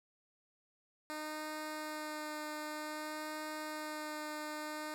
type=tone with vibrato; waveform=10% pulse; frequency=305.6 Hz; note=D#4; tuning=31 cents flat; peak=-32 dBFS; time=1.1-4.94 s; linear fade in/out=0 ms; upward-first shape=sine; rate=0.53 Hz; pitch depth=12 cents each way; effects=none